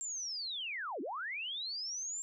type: linear two-way sweep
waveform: sine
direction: down then up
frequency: 7459 to 240 to 7459 Hz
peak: -37 dBFS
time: 0.01-2.22 s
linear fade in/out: 0 ms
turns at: 1.01 s
effects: none